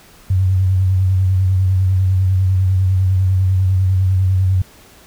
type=tone with vibrato; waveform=sine; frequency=93.9 Hz; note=F#2; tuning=26 cents sharp; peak=-11 dBFS; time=0.3-4.62 s; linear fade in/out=5 ms; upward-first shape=triangle; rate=10 Hz; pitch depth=47 cents each way; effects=pink hiss -45 dBFS RMS until 5.06 s